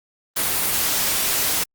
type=noise; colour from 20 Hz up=white; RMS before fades=-21 dBFS; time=0.36-1.64 s; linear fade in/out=10 ms; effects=Opus 32 kbps